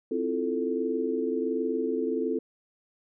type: chord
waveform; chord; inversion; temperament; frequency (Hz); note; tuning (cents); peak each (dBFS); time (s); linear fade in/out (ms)
sine; F major seventh; second; equal with one note detuned; 261.6 / 327.9 / 349.2 / 440; C4 / E4 / F4 / A4; 0 / -9 / 0 / 0; -31 / -33 / -33 / -29; 0.11-2.39; 5
effects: none